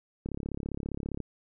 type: click train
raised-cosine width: 3 ms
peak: -22 dBFS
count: 34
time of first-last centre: 0.26-1.203 s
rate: 35 Hz
effects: none